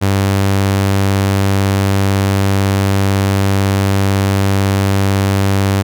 sawtooth tone, 98 Hz, G2, in tune, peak -7 dBFS, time 0.01-5.83 s, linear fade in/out 20 ms, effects none

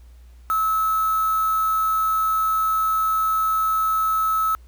sine tone with quantisation, 1300 Hz, E6, 24 cents flat, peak -18 dBFS, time 0.5-4.55 s, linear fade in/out 0 ms, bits 5, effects added 60 Hz sine -43 dBFS peak until 4.67 s + pink hiss -61 dBFS RMS until 4.67 s

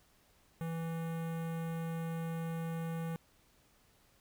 square tone with notch filter, 164.81 Hz, E3, in tune, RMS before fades -38 dBFS, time 0.61-3.16 s, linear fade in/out 0 ms, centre 4900 Hz, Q 0.52, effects pink hiss -68 dBFS RMS until 4.2 s

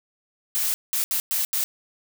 blue noise bursts at uneven times, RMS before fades -24 dBFS, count 5, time 0.55-0.74 / 0.93-1.04 / 1.11-1.2 / 1.31-1.45 / 1.53-1.64 s, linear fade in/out 0 ms, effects none

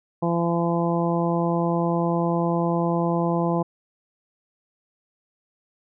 harmonic tone, 170 Hz, F3, 46 cents flat, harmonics 1 / 2 / 3 / 4 / 5 / 6, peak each -23 / -26 / -28 / -29 / -30 / -31 dBFS, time 0.22-3.63 s, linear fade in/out 10 ms, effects none

